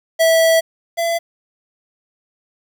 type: tone pair in turn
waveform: square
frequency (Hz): 654 / 673.9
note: E5 / E5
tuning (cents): -14 / +38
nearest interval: minor second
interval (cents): 52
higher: second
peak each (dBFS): -11 / -17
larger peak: first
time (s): 0.19-0.61 / 0.97-1.19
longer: first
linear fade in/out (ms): 20
effects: 8-bit